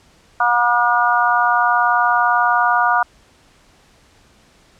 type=harmonic tone; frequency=240.2 Hz; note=B3; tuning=48 cents flat; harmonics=3 / 4 / 5 / 6; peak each=-18 / -18 / -18 / -18 dBFS; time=0.4-3.03 s; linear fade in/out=5 ms; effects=pink hiss -52 dBFS RMS until 4.79 s + low-pass 8000 Hz 12 dB/octave